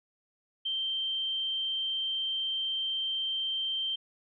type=tone; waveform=sine; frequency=3136 Hz; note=G7; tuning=in tune; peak=-29 dBFS; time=0.65-3.96 s; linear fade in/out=10 ms; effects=none